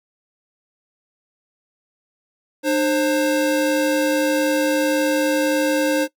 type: tone pair together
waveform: square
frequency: 301.9 / 531.1 Hz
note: D4 / C5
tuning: +48 / +26 cents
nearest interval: minor seventh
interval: 978 cents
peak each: -20 dBFS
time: 2.63-6.08 s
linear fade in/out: 50 ms
effects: noise-tail reverb RT60 0.1 s tail -20 dB re dry